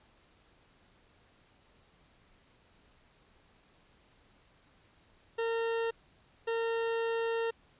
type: tone bursts at uneven times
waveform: 40% pulse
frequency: 457.8 Hz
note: A#4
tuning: 31 cents flat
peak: -29 dBFS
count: 2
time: 5.38-5.91 / 6.47-7.51 s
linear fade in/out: 10 ms
effects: pink hiss -65 dBFS RMS until 7.79 s + resampled to 8000 Hz